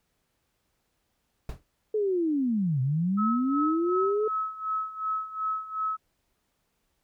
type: noise with exponential decay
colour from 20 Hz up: brown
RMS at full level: -30 dBFS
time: 1.49-1.64 s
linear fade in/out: 2 ms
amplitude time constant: 31 ms
type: linear two-way sweep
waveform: sine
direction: down then up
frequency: 437.4 to 124.8 to 437.4 Hz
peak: -23 dBFS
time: 1.94-4.28 s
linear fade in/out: 5 ms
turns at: 2.81 s
type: tone with tremolo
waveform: sine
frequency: 1290 Hz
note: E6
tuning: 38 cents flat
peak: -25 dBFS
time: 3.17-5.97 s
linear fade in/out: 20 ms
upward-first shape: sine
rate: 2.7 Hz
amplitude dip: 80%
effects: pink hiss -75 dBFS RMS until 7.03 s